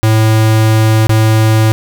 square tone with dropouts, 110 Hz, A2, in tune, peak -7 dBFS, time 0.03-1.72 s, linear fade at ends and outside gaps 0 ms, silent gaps 1.07-1.094 s, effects none

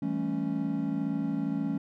triangle chord, A dominant seventh, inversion second, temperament equal with one note detuned, 164.81 / 198.05 / 220 / 277.2 Hz, E3 / G3 / A3 / C#4, 0 / +18 / 0 / 0 cents, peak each -33 / -33 / -32 / -29 dBFS, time 0.02-1.78 s, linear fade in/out 5 ms, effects none

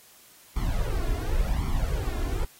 brown noise with flanger, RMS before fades -26 dBFS, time 0.56-2.45 s, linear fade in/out 5 ms, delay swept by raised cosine 0.9 to 2.9 ms, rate 0.91 Hz, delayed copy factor +0.9, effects white hiss -54 dBFS RMS until 2.59 s + AAC 48 kbps

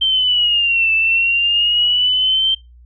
sine linear two-way sweep, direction down then up, 3136 to 2637 to 3136 Hz, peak -12 dBFS, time 0.01-2.55 s, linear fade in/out 10 ms, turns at 0.93 s, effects noise-tail reverb RT60 0.2 s tail -22 dB re dry + added 60 Hz sine -41 dBFS peak until 2.85 s

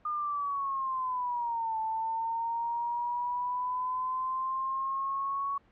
sine linear two-way sweep, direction down then up, 1219 to 880 to 1119 Hz, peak -29 dBFS, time 0.05-5.58 s, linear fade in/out 5 ms, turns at 1.79 s, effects pink hiss -63 dBFS RMS until 5.71 s + low-pass 2000 Hz 12 dB/octave

